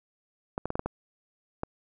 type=clicks; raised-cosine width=1 ms; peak=-16 dBFS; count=7; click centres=0.579 / 0.656 / 0.704 / 0.755 / 0.794 / 0.86 / 1.634 s; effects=none